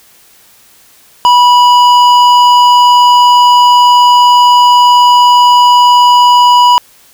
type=tone with hard clipping; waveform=triangle; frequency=979 Hz; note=B5; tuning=15 cents flat; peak=-4 dBFS; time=1.25-6.78 s; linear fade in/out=0 ms; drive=14 dB; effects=white hiss -43 dBFS RMS until 7.13 s